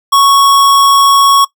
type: tone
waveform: square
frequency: 1108.7 Hz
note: C#6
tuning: in tune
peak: -5 dBFS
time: 0.12-1.45 s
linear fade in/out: 10 ms
effects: noise-tail reverb RT60 0.1 s tail -20 dB re dry